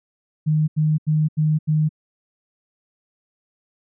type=tone bursts; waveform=sine; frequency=154.1 Hz; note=D#3; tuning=16 cents flat; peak=-15 dBFS; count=5; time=0.46-1.892 s; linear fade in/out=20 ms; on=220 ms; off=83 ms; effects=none